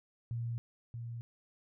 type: tone with echo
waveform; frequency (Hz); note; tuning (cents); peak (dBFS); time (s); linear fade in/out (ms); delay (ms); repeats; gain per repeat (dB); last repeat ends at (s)
sine; 117.3; A#2; +11; -34; 0.31-0.58; 0; 630; 1; -5; 1.21
effects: none